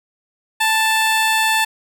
15% pulse tone, 881 Hz, A5, 2 cents sharp, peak -8 dBFS, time 0.6-1.65 s, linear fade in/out 10 ms, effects none

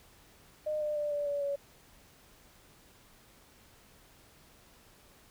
sine tone with pitch steps, 610 / 600.6 / 591.3 / 582.1 / 573.1 / 564.2 Hz, D#5 / D5 / D5 / D5 / D5 / C#5, -34 / +39 / +12 / -15 / -42 / +30 cents, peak -30 dBFS, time 0.66-1.56 s, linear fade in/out 10 ms, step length 150 ms, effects pink hiss -60 dBFS RMS until 5.3 s

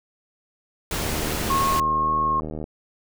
pink noise, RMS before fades -27 dBFS, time 0.91-1.8 s, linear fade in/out 2 ms
click train, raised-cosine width 2 ms, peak -19 dBFS, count 128, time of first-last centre 1-2.641 s, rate 77.4 Hz
sine tone with vibrato, 1083 Hz, C#6, 41 cents flat, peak -19 dBFS, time 1.5-2.4 s, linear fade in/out 2 ms, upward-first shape sine, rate 1.9 Hz, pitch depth 12 cents each way
effects none

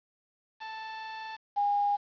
sawtooth / sine tone pair in turn, 881 / 815.1 Hz, A5 / G#5, +2 / -33 cents, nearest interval minor second, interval 135 cents, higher first, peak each -34 / -24 dBFS, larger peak second, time 0.6-1.37 / 1.56-1.97 s, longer first, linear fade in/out 20 ms, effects resampled to 11025 Hz + 9-bit

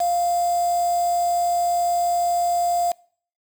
sine tone with quantisation, 698.5 Hz, F5, in tune, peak -18 dBFS, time 0-2.92 s, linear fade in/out 5 ms, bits 5, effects noise-tail reverb RT60 0.5 s tail -24 dB re dry

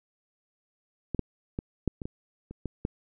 clicks, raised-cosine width 3 ms, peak -17 / -13 / -18 / -12 / -23 / -21 / -28 / -19 / -15 dBFS, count 9, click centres 1.147 / 1.193 / 1.589 / 1.877 / 2.018 / 2.055 / 2.51 / 2.657 / 2.851 s, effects none

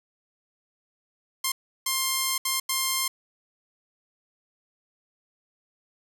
5% pulse tone bursts at uneven times, 1057 Hz, C6, 17 cents sharp, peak -12 dBFS, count 4, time 1.44-1.52 / 1.86-2.38 / 2.45-2.6 / 2.69-3.08 s, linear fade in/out 5 ms, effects none

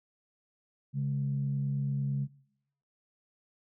sine tone pair together, 138.74 / 207.7 Hz, C#3 / G#3, +2 / 0 cents, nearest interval perfect fifth, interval 698 cents, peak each -28 / -37 dBFS, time 0.93-2.28 s, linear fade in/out 50 ms, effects noise-tail reverb RT60 0.8 s tail -22 dB re dry + tanh soft clip ceiling -21 dBFS

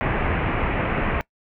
pink low-pass noise, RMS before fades -23 dBFS, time 0.01-1.21 s, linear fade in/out 0 ms, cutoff 2600 Hz, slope 48 dB/octave, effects noise-tail reverb RT60 0.1 s tail -21 dB re dry

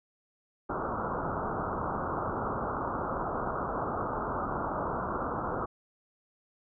white low-pass noise, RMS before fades -33 dBFS, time 0.69-5.66 s, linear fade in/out 10 ms, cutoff 1400 Hz, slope 96 dB/octave, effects none

